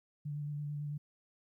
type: tone with vibrato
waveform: sine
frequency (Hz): 146.83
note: D3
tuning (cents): 0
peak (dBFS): -36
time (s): 0.25-0.98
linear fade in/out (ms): 10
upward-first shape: square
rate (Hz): 9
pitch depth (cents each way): 15
effects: 13-bit